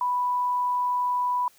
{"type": "tone", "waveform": "sine", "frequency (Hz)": 987.8, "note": "B5", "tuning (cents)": 0, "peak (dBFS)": -22, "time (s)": [0.01, 1.48], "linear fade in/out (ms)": 2, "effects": ["white hiss -58 dBFS RMS until 1.58 s"]}